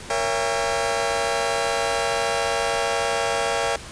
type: chord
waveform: sawtooth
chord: A# diminished seventh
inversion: none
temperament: just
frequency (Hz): 466.2 / 559.4 / 671.3 / 805.5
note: A#4 / C#5 / E5 / G5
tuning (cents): 0 / +16 / +31 / +47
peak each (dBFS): -23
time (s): 0.1-3.76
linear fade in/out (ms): 2
effects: pink hiss -38 dBFS RMS until 3.91 s + resampled to 22050 Hz